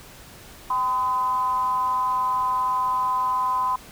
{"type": "tone with frequency modulation", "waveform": "sine", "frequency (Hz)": 1016, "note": "B5", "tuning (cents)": 49, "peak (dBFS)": -20, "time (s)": [0.7, 3.76], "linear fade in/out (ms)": 5, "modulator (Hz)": 235, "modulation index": 0.43, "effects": ["pink hiss -45 dBFS RMS until 3.91 s"]}